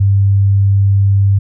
sine tone, 98.9 Hz, G2, 16 cents sharp, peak -7 dBFS, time 0-1.39 s, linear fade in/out 10 ms, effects none

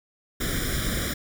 pink noise with comb filter, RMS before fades -27 dBFS, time 0.4-1.14 s, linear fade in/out 10 ms, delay 0.56 ms, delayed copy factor +1, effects none

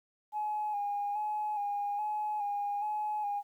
sine tone with vibrato, 830.6 Hz, G#5, in tune, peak -30 dBFS, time 0.32-3.43 s, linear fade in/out 50 ms, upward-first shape square, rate 1.2 Hz, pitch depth 32 cents each way, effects tanh soft clip ceiling -26 dBFS + 11-bit

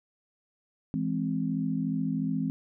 sine chord, E augmented, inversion none, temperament equal, 164.81 / 207.7 / 261.6 Hz, E3 / G#3 / B#3, 0 / 0 / 0 cents, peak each -31 / -32 / -30 dBFS, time 0.94-2.5 s, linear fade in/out 0 ms, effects none

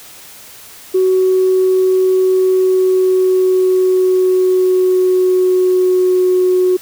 sine tone with pitch glide, 373.8 to 366.5 Hz, F#4 to F#4, +18 to -16 cents, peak -8 dBFS, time 0.94-6.77 s, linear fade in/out 10 ms, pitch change -34 cents, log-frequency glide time 2.42-6.35 s, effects tanh soft clip ceiling -4 dBFS + white hiss -37 dBFS RMS until 6.81 s

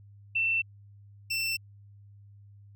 sine / 25% pulse tone pair in turn, 2683 / 2683 Hz, E7 / E7, +30 / +30 cents, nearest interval unison, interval 0 cents, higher neither, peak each -24 dBFS, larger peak neither, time 0.35-0.62 / 1.3-1.57 s, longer neither, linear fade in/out 10 ms, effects added 101 Hz sine -50 dBFS peak until 2.75 s

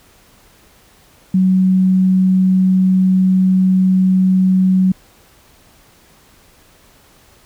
sine tone, 186.9 Hz, F#3, 18 cents sharp, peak -9 dBFS, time 1.34-4.92 s, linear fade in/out 5 ms, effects pink hiss -49 dBFS RMS until 7.45 s

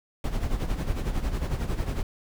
brown noise with tremolo, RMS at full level -25 dBFS, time 0.24-2.03 s, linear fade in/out 2 ms, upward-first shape sine, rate 11 Hz, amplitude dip 65%, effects none

